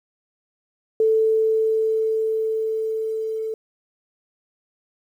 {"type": "tone with level ramp", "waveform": "sine", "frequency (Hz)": 441.1, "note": "A4", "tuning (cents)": 4, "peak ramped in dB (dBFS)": [-14, -24], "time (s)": [1, 3.54], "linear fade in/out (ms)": 2, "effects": ["9-bit"]}